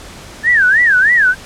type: tone with vibrato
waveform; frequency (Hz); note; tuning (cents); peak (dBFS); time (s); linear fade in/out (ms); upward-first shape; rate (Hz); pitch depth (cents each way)
sine; 1700; G#6; +40; -7; 0.43-1.35; 50; sine; 3.2; 250
effects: pink hiss -34 dBFS RMS until 1.45 s + low-pass 9000 Hz 12 dB/octave